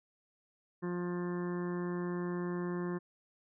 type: harmonic tone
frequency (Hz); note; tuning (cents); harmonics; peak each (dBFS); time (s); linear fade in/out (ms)
176.7; F3; +21; 1 / 2 / 3 / 4 / 5 / 6 / 7 / 8 / 9 / 10; -36 / -37 / -51 / -55 / -54 / -47 / -57 / -56 / -55 / -52; 0.82-2.99; 20
effects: none